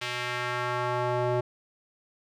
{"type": "tone with band-pass filter sweep", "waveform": "square", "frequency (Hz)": 123.1, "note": "B2", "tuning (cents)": -5, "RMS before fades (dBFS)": -29, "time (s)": [0.01, 1.41], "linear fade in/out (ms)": 10, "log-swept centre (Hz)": [2900, 540], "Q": 1.2, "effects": []}